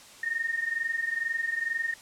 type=tone pair together; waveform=sine; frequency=1822 / 1844.2 Hz; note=A#6 / A#6; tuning=-40 / -19 cents; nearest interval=unison; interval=21 cents; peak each=-32 / -29 dBFS; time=0.23-1.94 s; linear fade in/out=5 ms; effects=white hiss -50 dBFS RMS until 2.01 s + low-pass 9000 Hz 12 dB/octave